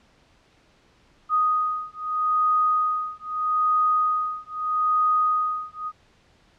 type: beating tone pair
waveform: sine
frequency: 1244.5 / 1245.29 Hz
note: D#6 / D#6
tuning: 0 / +1 cents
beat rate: 0.79 Hz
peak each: -23 dBFS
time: 1.29-5.92 s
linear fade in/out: 50 ms
effects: pink hiss -59 dBFS RMS until 6.58 s + low-pass 5000 Hz 12 dB/octave